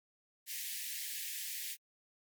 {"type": "high-pass noise", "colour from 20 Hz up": "white", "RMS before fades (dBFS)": -41, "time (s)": [0.46, 1.77], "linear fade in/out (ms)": 50, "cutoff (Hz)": 1700, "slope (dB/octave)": 96, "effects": ["MP3 96 kbps"]}